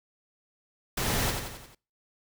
pink noise with echo, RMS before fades -29 dBFS, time 0.97-1.31 s, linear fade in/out 5 ms, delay 88 ms, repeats 5, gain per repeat -5 dB, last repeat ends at 1.75 s, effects noise-tail reverb RT60 0.4 s tail -26 dB re dry

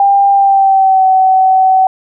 sine tone with pitch glide, 796 to 757 Hz, G5 to F#5, +26 to +39 cents, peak -5 dBFS, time 0-1.87 s, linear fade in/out 2 ms, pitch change -87 cents, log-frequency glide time 0.31-1.06 s, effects none

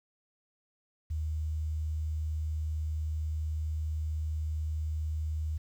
sine tone with quantisation, 77.78 Hz, D#2, in tune, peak -30 dBFS, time 1.1-5.58 s, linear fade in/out 10 ms, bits 10, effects none

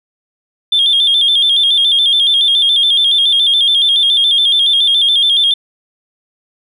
sine tone with vibrato, 3393 Hz, G#7, 36 cents sharp, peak -7 dBFS, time 0.72-5.54 s, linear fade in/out 5 ms, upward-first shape square, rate 7.1 Hz, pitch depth 72 cents each way, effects tanh soft clip ceiling -4 dBFS

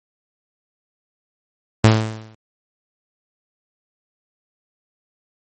sawtooth tone with exponential decay, 110 Hz, A2, in tune, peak -3 dBFS, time 1.84-2.35 s, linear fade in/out 5 ms, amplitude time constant 110 ms, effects MP3 32 kbps

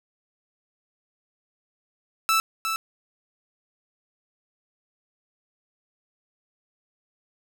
sawtooth tone with echo, 1318.5 Hz, E6, in tune, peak -15 dBFS, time 2.29-2.4 s, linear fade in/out 0 ms, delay 360 ms, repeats 1, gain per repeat -6 dB, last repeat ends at 2.76 s, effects none

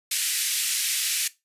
white band-pass noise, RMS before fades -26 dBFS, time 0.11-1.28 s, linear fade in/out 5 ms, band 2000 to 12000 Hz, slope 24 dB/octave, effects noise-tail reverb RT60 0.2 s tail -17 dB re dry + resampled to 32000 Hz

